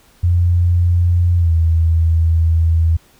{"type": "tone with pitch glide", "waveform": "sine", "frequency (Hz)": [87.31, 81.94], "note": ["F2", "E2"], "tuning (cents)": [0, -10], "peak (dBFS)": -10, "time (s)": [0.23, 2.97], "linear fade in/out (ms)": 10, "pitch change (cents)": -110, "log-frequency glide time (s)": [1.37, 1.52], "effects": ["pink hiss -51 dBFS RMS until 3.19 s"]}